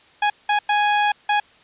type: tone bursts at uneven times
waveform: sawtooth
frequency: 830.6 Hz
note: G#5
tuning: in tune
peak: -12 dBFS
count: 4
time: 0.22-0.3 / 0.49-0.59 / 0.69-1.12 / 1.29-1.4 s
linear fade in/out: 5 ms
effects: white hiss -52 dBFS RMS until 1.63 s + resampled to 8000 Hz